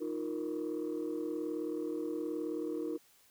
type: chord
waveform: sine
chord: Eb suspended second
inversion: none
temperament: just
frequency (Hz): 311.1 / 350 / 466.7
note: Eb4 / F4 / Bb4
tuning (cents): 0 / +4 / +2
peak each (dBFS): -36 / -38 / -38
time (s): 0-2.98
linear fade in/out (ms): 20
effects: tanh soft clip ceiling -29 dBFS + white hiss -65 dBFS RMS until 3.3 s